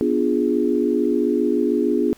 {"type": "chord", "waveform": "sine", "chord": "B diminished seventh", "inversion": "none", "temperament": "equal", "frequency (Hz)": [246.9, 293.7, 349.2, 415.3], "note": ["B3", "D4", "F4", "Ab4"], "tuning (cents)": [0, 0, 0, 0], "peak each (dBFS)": -22, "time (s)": [0.01, 2.13], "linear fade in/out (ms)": 0, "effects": ["pink hiss -51 dBFS RMS until 2.17 s"]}